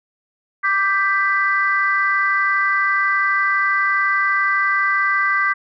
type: chord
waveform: sine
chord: G major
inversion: second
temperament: equal with one note detuned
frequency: 1174.7 / 1568 / 1987 Hz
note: D6 / G6 / B6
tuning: 0 / 0 / +10 cents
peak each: -19 dBFS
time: 0.63-5.54 s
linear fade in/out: 20 ms
effects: tanh soft clip ceiling -5 dBFS